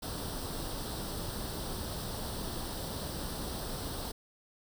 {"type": "noise with comb filter", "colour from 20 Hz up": "pink", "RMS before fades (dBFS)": -38, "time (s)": [0.02, 4.12], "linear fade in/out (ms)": 10, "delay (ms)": 0.22, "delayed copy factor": 0.7, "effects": []}